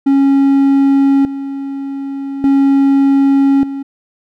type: tone with tremolo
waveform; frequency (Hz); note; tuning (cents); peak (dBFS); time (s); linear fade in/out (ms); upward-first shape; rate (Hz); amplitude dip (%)
triangle; 275.1; C#4; -13; -5; 0.06-3.83; 10; square; 0.42; 75
effects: none